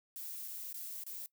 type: noise with dropouts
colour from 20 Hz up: violet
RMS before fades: -44 dBFS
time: 0.16-1.26 s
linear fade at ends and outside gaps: 0 ms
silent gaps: 0.478-0.482 / 0.727-0.742 / 1.036-1.065 s
effects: noise-tail reverb RT60 0.1 s tail -20 dB re dry